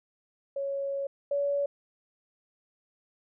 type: tone pair in turn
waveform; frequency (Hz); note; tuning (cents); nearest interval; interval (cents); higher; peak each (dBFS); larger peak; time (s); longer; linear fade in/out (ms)
sine; 554.4 / 567.4; C#5 / C#5; 0 / +40; unison; 40; second; -29 / -25; second; 0.56-1.07 / 1.31-1.66; first; 5
effects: none